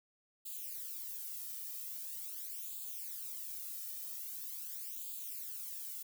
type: noise with flanger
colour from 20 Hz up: violet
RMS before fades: -44 dBFS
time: 0.45-6.03 s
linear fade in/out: 10 ms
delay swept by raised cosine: 0.26 to 1.66 ms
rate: 0.43 Hz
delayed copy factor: +0.85
effects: none